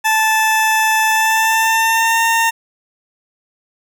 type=tone with pitch glide; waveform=20% pulse; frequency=875 to 912.7 Hz; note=A5 to A#5; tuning=-10 to -37 cents; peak=-7 dBFS; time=0.04-2.51 s; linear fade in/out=20 ms; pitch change=+73 cents; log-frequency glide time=1.08-2.21 s; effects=none